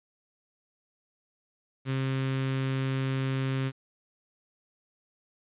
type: tone with notch filter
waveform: sawtooth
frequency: 133.1 Hz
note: C3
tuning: 30 cents sharp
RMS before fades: -29 dBFS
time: 1.85-3.72 s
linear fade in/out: 50 ms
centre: 730 Hz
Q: 0.98
effects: resampled to 8000 Hz + 10-bit